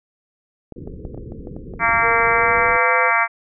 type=clicks; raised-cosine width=2 ms; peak=-19 dBFS; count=10; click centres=0.723 / 0.875 / 1.051 / 1.146 / 1.177 / 1.321 / 1.472 / 1.565 / 1.738 / 1.892 s
type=low-pass noise; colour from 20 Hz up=pink; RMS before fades=-34 dBFS; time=0.76-2.77 s; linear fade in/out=5 ms; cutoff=500 Hz; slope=96 dB/octave
type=harmonic tone; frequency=230 Hz; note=A#3; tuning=23 cents flat; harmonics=3 / 4 / 5 / 6 / 7 / 8 / 9 / 10; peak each=-24 / -22 / -21 / -22 / -23 / -25 / -21 / -23 dBFS; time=1.79-3.28 s; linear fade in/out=50 ms
type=tone with pitch glide; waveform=sine; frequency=466.2 to 505.5 Hz; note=A#4 to B4; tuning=0 to +40 cents; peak=-22 dBFS; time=2.01-3.12 s; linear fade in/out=50 ms; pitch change=+140 cents; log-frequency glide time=2.27-2.94 s
effects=none